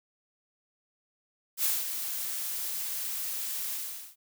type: noise with ADSR envelope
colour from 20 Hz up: blue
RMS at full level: -26 dBFS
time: 1.57-4.16 s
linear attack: 72 ms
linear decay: 190 ms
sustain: -8 dB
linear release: 430 ms
effects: none